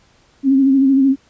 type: tone with vibrato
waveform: sine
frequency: 270 Hz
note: C#4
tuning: 45 cents flat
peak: -9 dBFS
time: 0.43-1.16 s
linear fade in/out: 50 ms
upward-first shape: sine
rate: 13 Hz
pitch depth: 43 cents each way
effects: pink hiss -54 dBFS RMS until 1.29 s + resampled to 16000 Hz